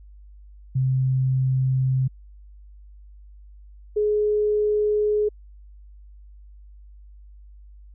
sine tone pair in turn, 130.81 / 420.6 Hz, C3 / G#4, 0 / +22 cents, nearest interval octave + minor sixth, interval 2022 cents, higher second, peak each -18 dBFS, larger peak neither, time 0.75-2.08 / 3.96-5.29 s, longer neither, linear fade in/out 10 ms, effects added 50 Hz sine -43 dBFS peak until 7.94 s

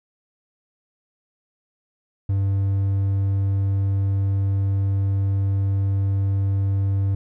triangle tone, 98 Hz, G2, in tune, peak -16 dBFS, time 2.29-7.15 s, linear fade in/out 5 ms, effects none

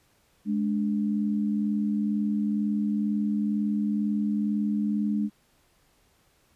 sine tone pair together, 209.5 / 291.6 Hz, G#3 / D4, +15 / -12 cents, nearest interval tritone, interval 573 cents, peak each -24 / -31 dBFS, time 0.45-5.3 s, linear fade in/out 50 ms, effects pink hiss -65 dBFS RMS until 6.55 s + resampled to 32000 Hz

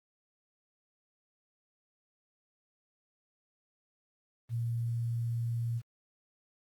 sine tone with quantisation, 117.1 Hz, A#2, 8 cents sharp, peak -30 dBFS, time 4.49-5.82 s, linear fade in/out 50 ms, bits 10, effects Opus 32 kbps

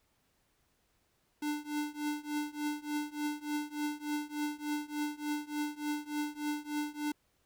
square tone with tremolo, 297.2 Hz, D4, 21 cents sharp, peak -31 dBFS, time 1.42-7.12 s, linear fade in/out 5 ms, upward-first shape triangle, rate 3.4 Hz, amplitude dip 95%, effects pink hiss -74 dBFS RMS until 7.45 s

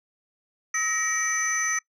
sine tone cluster, 1283 / 1889 / 2296 / 6030 Hz, E6 / A#6 / D7 / F#8, -47 / +22 / -40 / +32 cents, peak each -31 / -27 / -32 / -25 dBFS, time 0.74-1.79 s, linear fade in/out 5 ms, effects noise-tail reverb RT60 0.1 s tail -22 dB re dry + tanh soft clip ceiling -17 dBFS

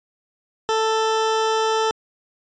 20% pulse tone, 441.8 Hz, A4, 7 cents sharp, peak -13 dBFS, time 0.69-1.91 s, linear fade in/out 0 ms, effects resampled to 16000 Hz

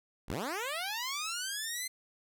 10% pulse linear sweep, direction up, 32.7 to 2077 Hz, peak -26 dBFS, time 0.28-1.88 s, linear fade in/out 10 ms, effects none

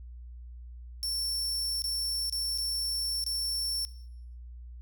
sawtooth tone with dropouts, 5430 Hz, F8, 50 cents flat, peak -27 dBFS, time 1.03-3.85 s, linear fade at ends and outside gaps 0 ms, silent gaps 1.82-1.841 / 2.297-2.325 / 2.577-2.584 / 3.24-3.264 s, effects noise-tail reverb RT60 0.7 s tail -17 dB re dry + added 60 Hz sine -42 dBFS peak until 4.81 s

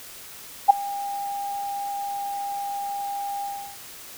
sine tone with ADSR envelope, 803 Hz, G5, 41 cents sharp, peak -5 dBFS, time 0.68-3.78 s, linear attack 21 ms, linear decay 10 ms, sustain -22 dB, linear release 350 ms, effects white hiss -42 dBFS RMS until 4.17 s

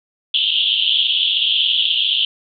white band-pass noise, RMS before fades -17 dBFS, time 0.34-2.25 s, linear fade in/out 2 ms, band 2900 to 3500 Hz, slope 96 dB/octave, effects none

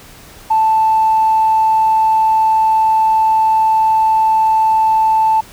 triangle tone with tanh clipping, 880 Hz, A5, in tune, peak -9 dBFS, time 0.5-5.41 s, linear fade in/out 10 ms, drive 4 dB, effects pink hiss -39 dBFS RMS until 5.52 s

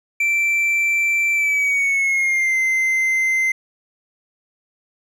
triangle tone with pitch glide, 2341 to 2074 Hz, D7 to C7, -6 to -16 cents, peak -14 dBFS, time 0.2-3.52 s, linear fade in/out 5 ms, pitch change -210 cents, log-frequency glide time 1.33-2.57 s, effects none

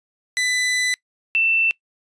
sawtooth / sine tone pair in turn, 1997 / 2674 Hz, B6 / E7, +19 / +24 cents, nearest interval perfect fourth, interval 505 cents, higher second, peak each -15 dBFS, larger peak neither, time 0.37-0.94 / 1.35-1.71 s, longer first, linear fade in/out 0 ms, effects noise-tail reverb RT60 0.1 s tail -23 dB re dry + resampled to 22050 Hz

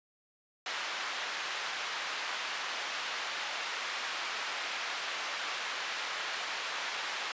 pink band-pass noise, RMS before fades -37 dBFS, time 0.66-7.32 s, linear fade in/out 2 ms, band 1100 to 4100 Hz, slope 12 dB/octave, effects resampled to 16000 Hz

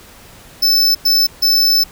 square tone bursts at uneven times, 5274 Hz, E8, in tune, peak -10 dBFS, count 3, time 0.62-0.95 / 1.05-1.27 / 1.42-1.84 s, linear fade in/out 10 ms, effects pink hiss -41 dBFS RMS until 1.91 s

